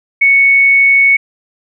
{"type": "tone", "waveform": "sine", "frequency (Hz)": 2217, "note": "C#7", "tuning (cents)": 0, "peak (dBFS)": -5, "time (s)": [0.21, 1.17], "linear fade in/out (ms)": 10, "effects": []}